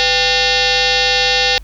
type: tone with frequency modulation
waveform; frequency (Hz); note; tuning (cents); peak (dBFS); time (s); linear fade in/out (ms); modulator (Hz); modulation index
sine; 501; B4; +25; -11; 0-1.58; 0; 649; 6.9
effects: added 50 Hz sine -31 dBFS peak until 1.63 s + pink hiss -51 dBFS RMS until 1.63 s